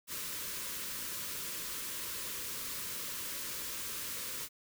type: band-stop noise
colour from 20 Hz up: white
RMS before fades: -40 dBFS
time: 0.07-4.49 s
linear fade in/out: 50 ms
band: 600 to 920 Hz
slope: 96 dB/octave
effects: none